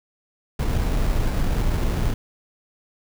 brown noise with sample-and-hold, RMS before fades -21 dBFS, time 0.59-2.14 s, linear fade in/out 5 ms, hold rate 3150 Hz, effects none

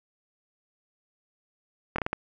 slowing click train, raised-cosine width 0.5 ms, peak -12 dBFS, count 5, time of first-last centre 1.96-2.13 s, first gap 24 ms, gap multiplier 1.4, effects none

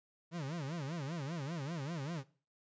40% pulse tone with vibrato, 152.8 Hz, D#3, 31 cents flat, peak -37 dBFS, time 0.31-2.24 s, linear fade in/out 50 ms, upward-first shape sine, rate 5.1 Hz, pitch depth 240 cents each way, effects noise-tail reverb RT60 0.4 s tail -20 dB re dry + resampled to 16000 Hz

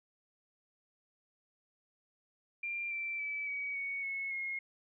sine tone with pitch steps, 2382 / 2342 / 2304 / 2265 / 2228 / 2191 / 2154 Hz, D7 / D7 / D7 / C#7 / C#7 / C#7 / C7, +24 / -5 / -34 / +37 / +8 / -21 / +50 cents, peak -35 dBFS, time 2.63-4.59 s, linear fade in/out 5 ms, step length 280 ms, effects none

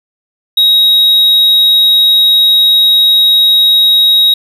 triangle tone, 3797 Hz, A#7, 31 cents sharp, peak -3 dBFS, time 0.57-4.34 s, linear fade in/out 5 ms, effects none

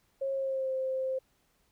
sine tone with pitch glide, 542 to 524.4 Hz, C#5 to C5, -39 to +4 cents, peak -29 dBFS, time 0.21-1.19 s, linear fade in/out 10 ms, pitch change -57 cents, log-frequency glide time 0.33-0.72 s, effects pink hiss -71 dBFS RMS until 1.71 s

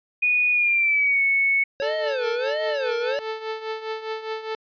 sine tone with pitch glide, 2466 to 2210 Hz, D#7 to C#7, -16 to -6 cents, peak -17 dBFS, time 0.22-1.64 s, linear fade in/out 10 ms, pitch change -190 cents, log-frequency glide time 0.52-1.22 s
square tone with vibrato, 542 Hz, C#5, 39 cents flat, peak -24 dBFS, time 1.8-3.19 s, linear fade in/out 0 ms, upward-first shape sine, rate 1.5 Hz, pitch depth 250 cents each way
sawtooth tone with tremolo, 440 Hz, A4, in tune, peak -21 dBFS, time 1.82-4.55 s, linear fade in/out 2 ms, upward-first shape triangle, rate 4.9 Hz, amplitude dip 75%
effects resampled to 11025 Hz

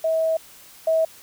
sine tone pair in turn, 645 / 645 Hz, E5 / E5, -38 / -38 cents, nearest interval unison, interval 0 cents, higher neither, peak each -18 / -16 dBFS, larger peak second, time 0.04-0.37 / 0.87-1.05 s, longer first, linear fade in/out 5 ms, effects white hiss -47 dBFS RMS until 1.22 s

